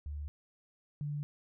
sine tone pair in turn, 73.42 / 146.56 Hz, D2 / D3, 0 / -3 cents, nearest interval octave, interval 1197 cents, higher second, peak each -37 / -34 dBFS, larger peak second, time 0.06-0.28 / 1.01-1.23 s, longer neither, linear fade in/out 0 ms, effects none

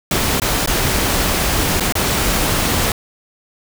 pink noise with dropouts, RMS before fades -17 dBFS, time 0.11-2.92 s, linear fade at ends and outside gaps 2 ms, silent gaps 0.399-0.418 / 0.661-0.674 / 1.799-1.806 / 1.924-1.953 s, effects none

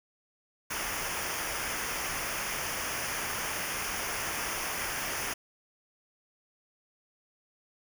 pink noise with comb filter, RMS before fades -34 dBFS, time 0.7-5.34 s, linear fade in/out 10 ms, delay 0.25 ms, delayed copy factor -0.75, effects none

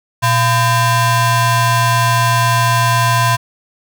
35% pulse ring-modulated tone, 566 Hz, C#5, 36 cents sharp, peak -6 dBFS, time 0.22-3.37 s, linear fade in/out 20 ms, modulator 446 Hz, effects none

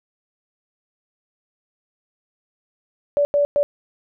sine tone bursts at uneven times, 577 Hz, D5, 31 cents flat, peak -14 dBFS, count 3, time 3.17-3.25 / 3.34-3.45 / 3.56-3.63 s, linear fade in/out 0 ms, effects none

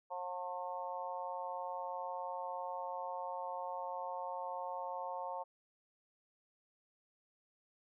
harmonic tone, 179.8 Hz, F#3, 49 cents flat, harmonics 3 / 4 / 5 / 6, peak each -45 / -45 / -42 / -48 dBFS, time 0.1-5.44 s, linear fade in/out 20 ms, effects none

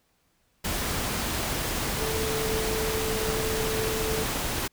sine tone in noise, 440 Hz, A4, in tune, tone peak -29 dBFS, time 2-4.24 s, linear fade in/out 10 ms, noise pink, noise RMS -29 dBFS, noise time 0.64-4.68 s, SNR -3 dB, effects pink hiss -69 dBFS RMS until 4.72 s

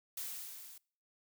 blue noise with level ramp, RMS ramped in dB -40 to -54 dBFS, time 0.17-0.78 s, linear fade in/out 5 ms, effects noise-tail reverb RT60 0.5 s tail -25 dB re dry

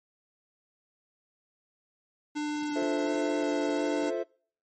square tone with vibrato, 296.4 Hz, D4, 16 cents sharp, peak -30 dBFS, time 2.35-4.11 s, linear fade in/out 20 ms, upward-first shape square, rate 1.4 Hz, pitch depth 11 cents each way
triangle chord, F major seventh, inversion none, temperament equal, 349.2 / 440 / 523.3 / 659.3 Hz, F4 / A4 / C5 / E5, 0 / 0 / 0 / 0 cents, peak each -32 dBFS, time 2.75-4.24 s, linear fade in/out 20 ms
effects noise-tail reverb RT60 0.5 s tail -26 dB re dry + MP3 32 kbps

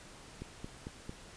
click train, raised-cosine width 3 ms, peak -28 dBFS, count 4, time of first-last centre 0.42-1.094 s, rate 4.45 Hz, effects pink hiss -53 dBFS RMS until 1.36 s + resampled to 22050 Hz

